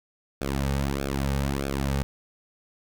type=tone with flanger; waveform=sawtooth; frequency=68.8 Hz; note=C#2; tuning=12 cents flat; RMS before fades=-27 dBFS; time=0.41-2.03 s; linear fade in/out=0 ms; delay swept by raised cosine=1 to 3 ms; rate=1.6 Hz; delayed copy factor=-0.9; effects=none